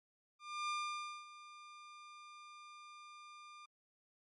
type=tone with ADSR envelope; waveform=sawtooth; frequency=1200 Hz; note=D6; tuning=37 cents sharp; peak=-32 dBFS; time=0.39-3.66 s; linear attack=300 ms; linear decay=560 ms; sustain=-17 dB; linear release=9 ms; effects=low-pass 6000 Hz 12 dB/octave + MP3 48 kbps